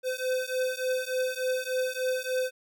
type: beating tone pair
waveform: square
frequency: 510 / 513.4 Hz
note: C5 / C5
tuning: -44 / -33 cents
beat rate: 3.4 Hz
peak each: -31 dBFS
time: 0.03-2.51 s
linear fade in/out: 50 ms
effects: none